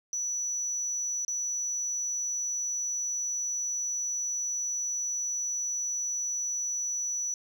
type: tone with dropouts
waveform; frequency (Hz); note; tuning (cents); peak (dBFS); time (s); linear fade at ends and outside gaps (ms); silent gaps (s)
sine; 5920; F#8; 0; -27; 0.13-7.34; 1; 1.249-1.28
effects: tanh soft clip ceiling -27 dBFS